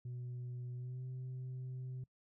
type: tone with pitch glide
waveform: sine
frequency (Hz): 123.47 to 128.19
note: B2 to C3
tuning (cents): 0 to -35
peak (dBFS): -39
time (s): 0.05-2.04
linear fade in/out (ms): 5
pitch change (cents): +65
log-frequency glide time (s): 0.75-1.03
effects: noise-tail reverb RT60 0.1 s tail -24 dB re dry + tanh soft clip ceiling -40 dBFS